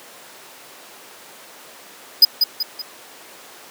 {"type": "tone with echo", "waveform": "square", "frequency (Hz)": 4978, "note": "D#8", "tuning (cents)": 0, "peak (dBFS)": -5, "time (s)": [2.22, 2.25], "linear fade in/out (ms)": 5, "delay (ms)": 190, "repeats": 3, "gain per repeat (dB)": -7, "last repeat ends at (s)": 2.82, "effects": ["pink hiss -41 dBFS RMS until 3.7 s", "high-pass 400 Hz 12 dB/octave"]}